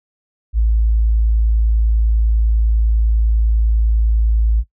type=tone; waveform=sine; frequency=55 Hz; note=A1; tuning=in tune; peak=-11 dBFS; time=0.53-4.64 s; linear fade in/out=50 ms; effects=noise-tail reverb RT60 0.1 s tail -18 dB re dry